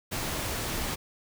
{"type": "noise", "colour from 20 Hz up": "pink", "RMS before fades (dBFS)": -32, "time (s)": [0.11, 0.96], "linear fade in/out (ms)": 20, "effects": []}